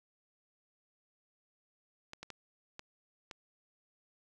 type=clicks; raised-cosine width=0.2 ms; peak=-27 dBFS; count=5; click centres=2.134 / 2.23 / 2.303 / 2.794 / 3.312 s; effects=none